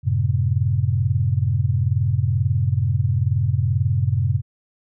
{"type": "chord", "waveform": "sine", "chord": "F# diminished", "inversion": "none", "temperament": "just", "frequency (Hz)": [92.5, 111, 133.2], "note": ["F#2", "A2", "C3"], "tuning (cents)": [0, 16, 31], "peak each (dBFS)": -21, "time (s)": [0.03, 4.42], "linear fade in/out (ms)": 50, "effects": []}